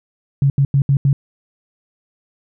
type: tone bursts at uneven times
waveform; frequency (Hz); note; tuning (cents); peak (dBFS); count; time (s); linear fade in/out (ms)
sine; 138.59; C#3; 0; -10; 5; 0.42-0.5 / 0.58-0.65 / 0.74-0.82 / 0.89-0.97 / 1.05-1.13; 2
effects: none